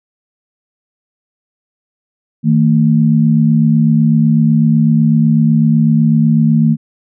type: tone pair together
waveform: sine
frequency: 157.9 / 225.9 Hz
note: D#3 / A3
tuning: +26 / +46 cents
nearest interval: tritone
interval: 620 cents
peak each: -10 dBFS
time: 2.43-6.77 s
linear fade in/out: 50 ms
effects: none